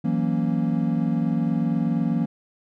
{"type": "chord", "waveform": "triangle", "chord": "F# dominant seventh", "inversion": "third", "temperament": "equal", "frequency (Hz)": [164.81, 185, 233.1, 277.2], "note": ["E3", "F#3", "A#3", "C#4"], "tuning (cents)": [0, 0, 0, 0], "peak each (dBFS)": [-23, -25, -22, -27], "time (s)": [0.04, 2.26], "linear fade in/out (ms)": 10, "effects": []}